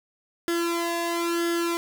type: tone with flanger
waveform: sawtooth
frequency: 340 Hz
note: F4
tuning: 46 cents flat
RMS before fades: -26 dBFS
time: 0.48-1.77 s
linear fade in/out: 0 ms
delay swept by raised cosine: 0.6 to 1.12 ms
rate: 1 Hz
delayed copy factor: +0.85
effects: none